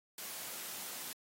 white high-pass noise, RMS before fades -44 dBFS, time 0.18-1.13 s, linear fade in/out 2 ms, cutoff 170 Hz, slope 12 dB/octave, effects AAC 48 kbps

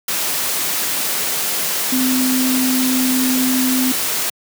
sine tone in noise, 256.9 Hz, C4, 32 cents flat, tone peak -15 dBFS, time 1.92-3.92 s, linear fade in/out 5 ms, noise white, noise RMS -20 dBFS, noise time 0.08-4.3 s, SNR +2 dB, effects high-pass 150 Hz 12 dB/octave

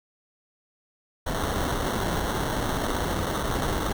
pink noise with sample-and-hold, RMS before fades -27 dBFS, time 1.26-3.93 s, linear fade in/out 10 ms, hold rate 2450 Hz, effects none

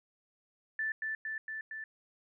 sine tone with echo, 1760 Hz, A6, in tune, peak -31 dBFS, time 0.79-0.92 s, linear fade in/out 2 ms, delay 230 ms, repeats 4, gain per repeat -2 dB, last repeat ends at 1.84 s, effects none

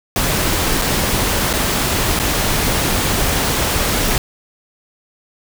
pink noise with dropouts, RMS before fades -17 dBFS, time 0.16-4.18 s, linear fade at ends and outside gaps 1 ms, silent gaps 0.816-0.82 / 1.53-1.536 / 2.191-2.198 s, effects none

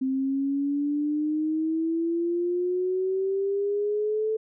sine exponential sweep, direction up, 261.6 to 440 Hz, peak -23 dBFS, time 0.01-4.37 s, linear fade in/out 10 ms, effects none

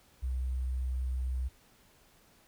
sine tone with sample-and-hold, 63.8 Hz, C2, 43 cents flat, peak -30 dBFS, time 0.22-1.49 s, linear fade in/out 20 ms, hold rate 8820 Hz, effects pink hiss -63 dBFS RMS until 2.47 s

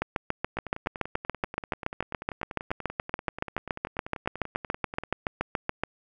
two click trains, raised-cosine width 0.5 ms, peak -11 / -21 dBFS, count 42 / 47, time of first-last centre 0.02-5.836 / 0.57-5.036 s, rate 7.05 / 10.3 Hz, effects none

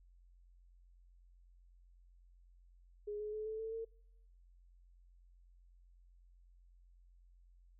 sine tone with pitch steps, 416 / 423 / 430.2 / 437.4 / 444.8 / 452.3 Hz, G#4 / G#4 / A4 / A4 / A4 / A4, +3 / +32 / -39 / -10 / +19 / +48 cents, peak -39 dBFS, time 3.07-3.85 s, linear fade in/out 10 ms, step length 130 ms, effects noise-tail reverb RT60 0.8 s tail -26 dB re dry + added 44 Hz sine -61 dBFS peak until 7.79 s

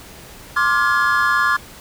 triangle chord, D half-diminished seventh, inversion third, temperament just, 1057.2 / 1174.7 / 1409.6 / 1691.5 Hz, C6 / D6 / F6 / Ab6, +18 / 0 / +16 / +31 cents, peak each -19 / -18 / -18 / -17 dBFS, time 0.56-1.57 s, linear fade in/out 10 ms, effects pink hiss -40 dBFS RMS until 1.8 s

